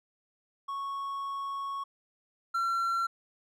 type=tone pair in turn; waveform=triangle; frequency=1106 / 1360.5 Hz; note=C#6 / F6; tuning=-4 / -46 cents; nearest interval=major third; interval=358 cents; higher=second; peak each=-31 / -25 dBFS; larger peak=second; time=0.68-1.84 / 2.54-3.07 s; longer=first; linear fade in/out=10 ms; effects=none